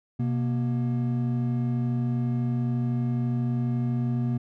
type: tone pair together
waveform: triangle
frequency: 126.24 / 238.3 Hz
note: B2 / A#3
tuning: +38 / +38 cents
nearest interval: major seventh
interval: 1100 cents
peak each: -23 / -26 dBFS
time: 0.19-4.38 s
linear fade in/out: 10 ms
effects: none